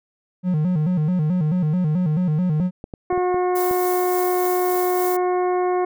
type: tone with vibrato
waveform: triangle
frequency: 166.7 Hz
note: E3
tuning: 20 cents sharp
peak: -15 dBFS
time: 0.43-2.71 s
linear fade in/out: 50 ms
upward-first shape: square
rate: 4.6 Hz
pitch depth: 150 cents each way
type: clicks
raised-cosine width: 2 ms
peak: -19 dBFS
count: 7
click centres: 2.599 / 2.841 / 2.938 / 3.127 / 3.177 / 3.344 / 3.711 s
type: harmonic tone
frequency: 362 Hz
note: F#4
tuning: 38 cents flat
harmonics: 1 / 2 / 3 / 4 / 5 / 6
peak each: -19 / -23 / -29 / -40 / -41 / -40 dBFS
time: 3.1-5.85 s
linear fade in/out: 5 ms
type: noise with tremolo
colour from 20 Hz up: violet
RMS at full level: -29 dBFS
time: 3.55-5.17 s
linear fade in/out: 10 ms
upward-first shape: sine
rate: 3.5 Hz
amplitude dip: 25%
effects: none